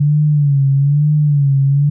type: tone with vibrato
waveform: sine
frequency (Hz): 143.7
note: D3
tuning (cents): -37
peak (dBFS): -9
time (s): 0-1.9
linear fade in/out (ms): 10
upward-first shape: sine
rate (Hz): 1.1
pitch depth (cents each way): 84
effects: none